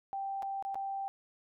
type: tone with dropouts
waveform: sine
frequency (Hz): 784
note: G5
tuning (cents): 0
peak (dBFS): -34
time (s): 0.13-1.08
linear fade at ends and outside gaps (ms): 0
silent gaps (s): 0.423-0.429 / 0.625-0.65 / 0.745-0.755
effects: none